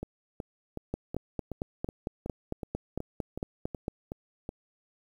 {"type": "two click trains", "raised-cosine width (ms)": 2, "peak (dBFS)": [-22, -18], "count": [13, 14], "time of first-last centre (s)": [[0.03, 4.491], [0.94, 3.881]], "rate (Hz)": [2.69, 4.42], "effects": ["9-bit"]}